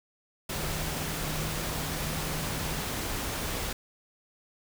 sine tone in noise, 155.56 Hz, D#3, in tune, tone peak -38 dBFS, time 0.53-2.81 s, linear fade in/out 5 ms, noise pink, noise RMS -33 dBFS, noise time 0.49-3.73 s, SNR -8 dB, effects none

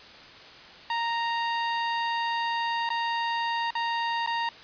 sawtooth tone with dropouts, 930 Hz, A#5, 4 cents flat, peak -22 dBFS, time 0.9-4.49 s, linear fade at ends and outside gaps 2 ms, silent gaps 2.891-2.902 / 3.706-3.752 / 4.263-4.273 s, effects white hiss -47 dBFS RMS until 4.63 s + resampled to 11025 Hz

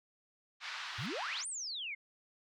pink band-pass noise, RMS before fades -43 dBFS, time 0.6-1.45 s, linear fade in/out 50 ms, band 1100 to 4700 Hz, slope 24 dB/octave
5% pulse tone with exponential growth, 357.3 Hz, F4, 40 cents sharp, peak -39 dBFS, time 0.71-1.06 s, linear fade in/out 0 ms, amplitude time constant 75 ms
sine exponential two-way sweep, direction up then down, 96.3 to 9397 to 2078 Hz, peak -38 dBFS, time 0.98-1.95 s, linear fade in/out 10 ms, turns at 1.47 s
effects none

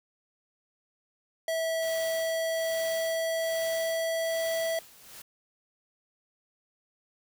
square tone with pitch glide, 652 to 656.2 Hz, E5 to E5, -19 to -8 cents, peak -28 dBFS, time 1.48-4.79 s, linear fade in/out 2 ms, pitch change +11 cents, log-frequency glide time 1.99-4.38 s
white noise with tremolo, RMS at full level -43 dBFS, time 1.82-5.22 s, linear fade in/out 5 ms, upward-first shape sine, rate 1.2 Hz, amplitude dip 75%
effects none

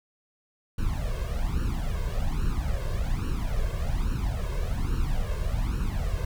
brown noise with flanger, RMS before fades -27 dBFS, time 0.78-6.25 s, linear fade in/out 5 ms, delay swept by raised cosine 0.71 to 1.91 ms, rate 1.2 Hz, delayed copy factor +0.95, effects none

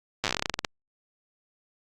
slowing click train, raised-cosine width 0.2 ms, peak -8 dBFS, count 17, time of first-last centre 0.24-0.648 s, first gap 8 ms, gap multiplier 1.14, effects Opus 48 kbps

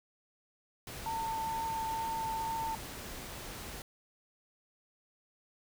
pink noise, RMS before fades -44 dBFS, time 0.87-3.82 s, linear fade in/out 2 ms
sine tone with vibrato, 898 Hz, A5, 35 cents sharp, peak -33 dBFS, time 1.06-2.75 s, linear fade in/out 2 ms, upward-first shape triangle, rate 2.2 Hz, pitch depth 12 cents each way
effects none

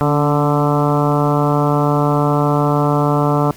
harmonic tone with a mistuned harmonic, 146.8 Hz, D3, in tune, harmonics 1 / 2 / 3 / 4 / 5 / 6 / 7 / 8 / 9, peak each -16 / -19 / -21 / -22 / -23 / -24 / -24 / -25 / -26 dBFS, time 0.01-3.51 s, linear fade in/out 0 ms, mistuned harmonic 2, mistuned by -35 cents, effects pink hiss -41 dBFS RMS until 3.56 s

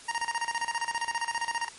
25% pulse tone with tremolo, 932.3 Hz, A#5, in tune, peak -23 dBFS, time 0.08-1.69 s, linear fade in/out 10 ms, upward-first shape square, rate 15 Hz, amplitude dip 80%, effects white hiss -48 dBFS RMS until 1.78 s + MP3 48 kbps

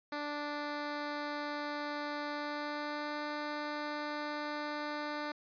10% pulse tone with pitch glide, 293.7 to 297.1 Hz, D4 to D4, 0 to +20 cents, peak -28 dBFS, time 0.12-5.32 s, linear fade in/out 5 ms, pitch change +20 cents, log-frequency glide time 2.32-3.21 s, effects resampled to 11025 Hz

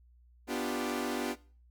sawtooth chord, G dominant seventh, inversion first, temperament equal, 246.9 / 293.7 / 349.2 / 392 Hz, B3 / D4 / F4 / G4, 0 / 0 / 0 / 0 cents, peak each -32 / -33 / -35 / -35 dBFS, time 0.47-1.36 s, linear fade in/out 50 ms, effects noise-tail reverb RT60 0.4 s tail -19 dB re dry + added 60 Hz sine -58 dBFS peak until 1.7 s

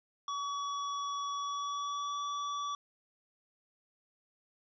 square tone with pitch glide, 1134 to 1149.8 Hz, C#6 to D6, +39 to -37 cents, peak -35 dBFS, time 0.28-2.75 s, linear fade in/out 2 ms, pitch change +24 cents, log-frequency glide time 1.33-2.21 s, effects resampled to 16000 Hz + 12-bit

